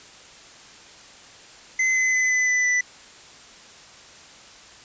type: tone with pitch steps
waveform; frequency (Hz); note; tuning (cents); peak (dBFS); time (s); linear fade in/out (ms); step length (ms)
square; 2048 / 2035 / 2022 / 2009 / 1996.6 / 1984; C7 / C7 / B6 / B6 / B6 / B6; -38 / -49 / +40 / +29 / +18 / +7; -19; 1.79-2.81; 5; 170
effects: white hiss -46 dBFS RMS until 4.84 s + resampled to 16000 Hz